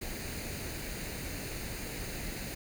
pink noise with comb filter, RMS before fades -39 dBFS, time 0.01-2.55 s, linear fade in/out 10 ms, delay 0.45 ms, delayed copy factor +0.55, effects none

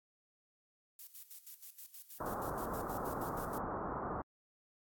violet noise with tremolo, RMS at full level -49 dBFS, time 0.99-3.58 s, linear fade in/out 2 ms, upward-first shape square, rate 6.3 Hz, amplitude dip 75%
white low-pass noise, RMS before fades -40 dBFS, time 2.2-4.22 s, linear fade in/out 5 ms, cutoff 1300 Hz, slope 48 dB/octave
effects AAC 64 kbps

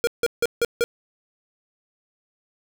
square tone bursts, 471.4 Hz, A#4, 19 cents sharp, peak -18 dBFS, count 5, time 0.04-0.84 s, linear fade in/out 0 ms, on 32 ms, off 160 ms, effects none

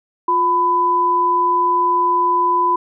sine tone pair together, 353.5 / 999.8 Hz, F4 / B5, +21 / +21 cents, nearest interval octave + tritone, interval 1800 cents, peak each -23 / -13 dBFS, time 0.28-2.76 s, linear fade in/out 5 ms, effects none

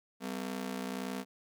sawtooth ring-modulated tone, 226.2 Hz, A3, 48 cents sharp, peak -29 dBFS, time 0.2-1.25 s, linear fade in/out 50 ms, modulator 30.8 Hz, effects none

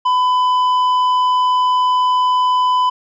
sine tone with tanh clipping, 1003 Hz, B5, 26 cents sharp, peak -13 dBFS, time 0.05-2.9 s, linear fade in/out 10 ms, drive 7 dB, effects none

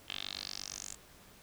10% pulse tone with band-pass filter sweep, 48.59 Hz, G1, 15 cents flat, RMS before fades -43 dBFS, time 0.08-0.95 s, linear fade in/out 10 ms, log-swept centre 3100 to 7500 Hz, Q 4.8, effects pink hiss -58 dBFS RMS until 1.42 s

